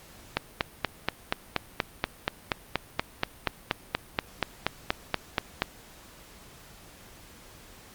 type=click train; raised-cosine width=0.3 ms; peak=-7 dBFS; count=23; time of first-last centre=0.37-5.621 s; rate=4.19 Hz; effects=pink hiss -51 dBFS RMS until 7.94 s + Opus 48 kbps